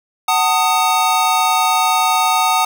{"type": "chord", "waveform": "square", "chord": "D# diminished", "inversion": "first", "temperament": "just", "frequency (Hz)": [746.7, 896, 1244.5], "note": ["F#5", "A5", "D#6"], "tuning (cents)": [16, 31, 0], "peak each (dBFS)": -18, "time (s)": [0.28, 2.65], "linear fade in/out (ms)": 5, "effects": []}